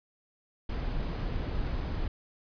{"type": "noise", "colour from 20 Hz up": "brown", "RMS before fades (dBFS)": -32, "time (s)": [0.69, 2.08], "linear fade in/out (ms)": 5, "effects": ["resampled to 11025 Hz"]}